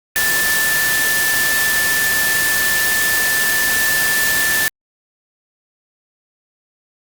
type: tone in noise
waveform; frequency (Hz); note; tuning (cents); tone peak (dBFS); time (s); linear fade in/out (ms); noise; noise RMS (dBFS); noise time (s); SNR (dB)
sine; 1760; A6; 0; -16; 0.16-4.68; 0; white; -19; 0.16-4.68; 0
effects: Opus 48 kbps